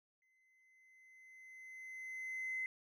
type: tone with exponential growth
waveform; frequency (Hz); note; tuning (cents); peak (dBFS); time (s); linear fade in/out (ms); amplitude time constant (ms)
triangle; 2051; C7; -35; -33; 0.22-2.66; 1; 530
effects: tanh soft clip ceiling -35 dBFS